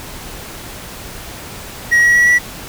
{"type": "tone with pitch steps", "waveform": "triangle", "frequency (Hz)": [1901, 1916.4, 1932, 1947.7], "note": ["A#6", "A#6", "B6", "B6"], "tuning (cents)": [33, 47, -39, -25], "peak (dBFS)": -6, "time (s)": [1.91, 2.39], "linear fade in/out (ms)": 20, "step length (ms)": 120, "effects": ["pink hiss -31 dBFS RMS until 2.68 s"]}